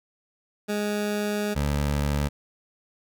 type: tone pair in turn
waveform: 20% pulse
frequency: 207.7 / 72.25 Hz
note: G#3 / D2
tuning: 0 / -28 cents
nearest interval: octave + tritone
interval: 1828 cents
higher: first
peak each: -20 / -18 dBFS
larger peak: second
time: 0.68-1.55 / 1.55-2.29 s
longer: first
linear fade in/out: 20 ms
effects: none